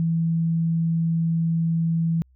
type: tone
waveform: sine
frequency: 164.9 Hz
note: E3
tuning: 1 cent sharp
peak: -19 dBFS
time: 0-2.22 s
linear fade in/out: 0 ms
effects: added 64 Hz sine -54 dBFS peak until 2.35 s